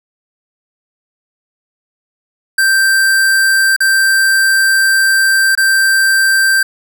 square tone with dropouts, 1568 Hz, G6, in tune, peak -9 dBFS, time 2.58-6.63 s, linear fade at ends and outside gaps 5 ms, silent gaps 3.764-3.804 / 5.552-5.575 s, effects none

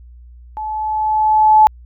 sine tone with level ramp, 862 Hz, A5, 36 cents flat, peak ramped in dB -22 to -4 dBFS, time 0.57-1.67 s, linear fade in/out 0 ms, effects added 60 Hz sine -37 dBFS peak until 1.85 s

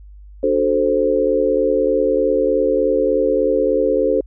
sine chord, D dominant seventh, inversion none, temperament equal, 293.7 / 370 / 440 / 523.3 Hz, D4 / F#4 / A4 / C5, 0 / 0 / 0 / 0 cents, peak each -22 / -22 / -18 / -17 dBFS, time 0.43-4.21 s, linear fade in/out 5 ms, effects added 50 Hz sine -37 dBFS peak until 4.26 s

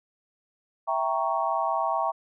sine chord, E diminished seventh, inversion none, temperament equal, 659.3 / 784 / 932.3 / 1108.7 Hz, E5 / G5 / Bb5 / Db6, 0 / 0 / 0 / 0 cents, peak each -29 dBFS, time 0.87-2.12 s, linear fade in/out 20 ms, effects none

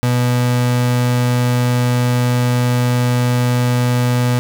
35% pulse tone, 123.2 Hz, B2, 4 cents flat, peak -11 dBFS, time 0.03-4.39 s, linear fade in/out 0 ms, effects none

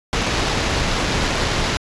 pink noise with sample-and-hold, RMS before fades -20 dBFS, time 0.13-1.77 s, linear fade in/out 0 ms, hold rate 8820 Hz, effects resampled to 22050 Hz

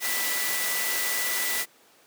sine tone in noise, 1975.5 Hz, B6, in tune, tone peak -31 dBFS, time 0-1.66 s, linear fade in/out 50 ms, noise white, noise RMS -28 dBFS, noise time 0-1.66 s, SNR -6 dB, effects pink hiss -57 dBFS RMS until 2.06 s + high-pass 300 Hz 12 dB/octave

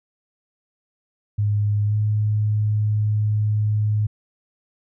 sine tone with pitch glide, 103.83 to 106.07 Hz, G#2 to G#2, 0 to +37 cents, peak -17 dBFS, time 1.38-4.07 s, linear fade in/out 10 ms, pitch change +37 cents, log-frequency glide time 1.86-1.95 s, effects none

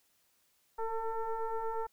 sine tone with frequency modulation, 451.2 Hz, A4, 44 cents sharp, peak -32 dBFS, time 0.78-1.87 s, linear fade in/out 10 ms, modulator 447 Hz, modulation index 1.5, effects white hiss -72 dBFS RMS until 1.92 s

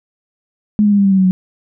sine tone with pitch steps, 210.3 / 206.4 / 202.7 / 198.96 / 195.31 / 191.74 / 188.22 / 184.78 Hz, G#3 / G#3 / G#3 / G3 / G3 / G3 / F#3 / F#3, +22 / -10 / -42 / +26 / -6 / -38 / +30 / -2 cents, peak -8 dBFS, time 0.79-1.31 s, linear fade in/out 0 ms, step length 65 ms, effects none

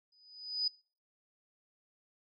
sine tone with exponential growth, 4978 Hz, D#8, in tune, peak -26 dBFS, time 0.12-0.68 s, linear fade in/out 5 ms, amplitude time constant 120 ms, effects noise-tail reverb RT60 0.4 s tail -24 dB re dry + MP3 48 kbps

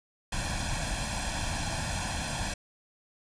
pink noise with comb filter, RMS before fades -32 dBFS, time 0.32-2.54 s, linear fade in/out 5 ms, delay 1.2 ms, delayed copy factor +0.85, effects resampled to 22050 Hz

